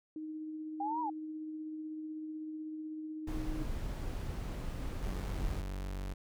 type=tone with tremolo; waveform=sine; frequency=311.1 Hz; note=D#4; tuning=in tune; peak=-38 dBFS; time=0.16-3.63 s; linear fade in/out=2 ms; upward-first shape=triangle; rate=16 Hz; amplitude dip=25%
type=linear two-way sweep; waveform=sine; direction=up then down; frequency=784 to 985 to 784 Hz; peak=-33 dBFS; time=0.8-1.1 s; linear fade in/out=5 ms; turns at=1.01 s
type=noise; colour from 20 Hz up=brown; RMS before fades=-38 dBFS; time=3.27-5.61 s; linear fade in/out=5 ms
type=tone; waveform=40% pulse; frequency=47.48 Hz; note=F#1; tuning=45 cents sharp; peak=-36 dBFS; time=5.02-6.14 s; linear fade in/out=10 ms
effects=none